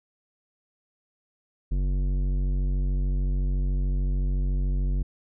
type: tone with tanh clipping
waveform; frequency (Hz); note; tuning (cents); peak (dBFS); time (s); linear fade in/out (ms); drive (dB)
sine; 46.85; F#1; +22; -24; 1.71-5.03; 10; 13
effects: none